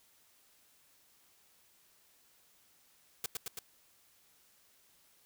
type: noise with echo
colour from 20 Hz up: white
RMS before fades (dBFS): -36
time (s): 3.24-3.26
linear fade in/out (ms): 2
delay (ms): 110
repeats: 3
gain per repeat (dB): -2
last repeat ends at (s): 3.59
effects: white hiss -67 dBFS RMS until 5.25 s